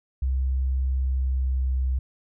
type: tone with pitch glide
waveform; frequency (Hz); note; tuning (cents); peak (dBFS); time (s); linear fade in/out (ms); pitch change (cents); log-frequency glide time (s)
sine; 65.41 to 64.66; C2 to C2; 0 to -20; -21; 0.22-1.99; 5; -20; 0.96-1.81
effects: none